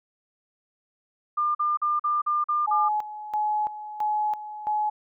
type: tone bursts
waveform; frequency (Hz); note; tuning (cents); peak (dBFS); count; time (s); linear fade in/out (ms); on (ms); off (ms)
sine; 1200; D6; +37; -21; 7; 1.37-2.888; 10; 180; 43
type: tone with tremolo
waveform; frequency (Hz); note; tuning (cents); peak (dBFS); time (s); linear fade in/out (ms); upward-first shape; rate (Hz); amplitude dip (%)
sine; 847; G#5; +34; -22; 2.67-4.9; 10; square; 1.5; 75
effects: none